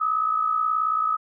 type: tone pair together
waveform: sine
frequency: 1222 / 1280.6 Hz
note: D#6 / D#6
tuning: -32 / +49 cents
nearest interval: minor second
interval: 81 cents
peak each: -27 / -21 dBFS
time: 0-1.17 s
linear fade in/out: 20 ms
effects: none